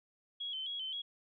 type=tone with vibrato; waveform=sine; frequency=3195 Hz; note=G7; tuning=32 cents sharp; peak=-37 dBFS; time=0.4-1.02 s; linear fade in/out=10 ms; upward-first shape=square; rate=3.8 Hz; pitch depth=66 cents each way; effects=none